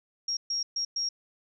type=tone bursts at uneven times; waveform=sine; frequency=5588 Hz; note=F8; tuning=in tune; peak=-27 dBFS; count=4; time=0.28-0.37 / 0.5-0.63 / 0.76-0.85 / 0.96-1.09 s; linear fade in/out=5 ms; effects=none